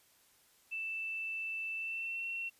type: tone with pitch glide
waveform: sine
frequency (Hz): 2652 to 2717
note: E7 to F7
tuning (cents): +10 to -48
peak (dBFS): -36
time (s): 0.71-2.5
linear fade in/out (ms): 20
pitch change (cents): +42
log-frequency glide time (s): 1.76-2.26
effects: white hiss -67 dBFS RMS until 2.59 s + resampled to 32000 Hz